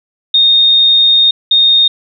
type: tone pair in turn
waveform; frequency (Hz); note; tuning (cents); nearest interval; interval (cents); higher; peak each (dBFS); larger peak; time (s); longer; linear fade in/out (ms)
sine; 3689 / 3689; A#7 / A#7; -19 / -19; unison; 0; neither; -5; neither; 0.34-1.31 / 1.51-1.88; first; 5
effects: none